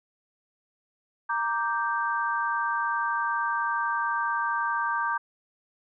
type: chord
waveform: sine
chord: G minor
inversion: first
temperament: equal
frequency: 932.3 / 1174.7 / 1568 Hz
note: Bb5 / D6 / G6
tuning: 0 / 0 / 0 cents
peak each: -29 dBFS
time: 1.29-5.18 s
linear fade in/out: 10 ms
effects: none